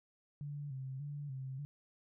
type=tone with vibrato; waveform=sine; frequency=138.59 Hz; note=C#3; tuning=in tune; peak=-40 dBFS; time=0.41-1.65 s; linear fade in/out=0 ms; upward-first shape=square; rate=1.7 Hz; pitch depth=78 cents each way; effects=none